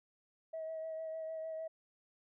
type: tone with vibrato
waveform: sine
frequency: 641 Hz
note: E5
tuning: 49 cents flat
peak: -38 dBFS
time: 0.53-1.68 s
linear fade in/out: 10 ms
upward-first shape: sine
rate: 6.6 Hz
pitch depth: 18 cents each way
effects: tanh soft clip ceiling -35 dBFS